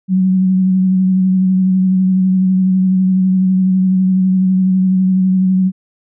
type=tone with vibrato; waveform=sine; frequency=187 Hz; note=F#3; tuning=19 cents sharp; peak=-9 dBFS; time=0.08-5.72 s; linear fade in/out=50 ms; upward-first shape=sine; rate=12 Hz; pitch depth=23 cents each way; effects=none